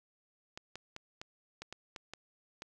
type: clicks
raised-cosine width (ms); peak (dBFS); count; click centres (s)
0.2; -26; 9; 0.575 / 0.756 / 0.964 / 1.215 / 1.62 / 1.726 / 1.962 / 2.136 / 2.621
effects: none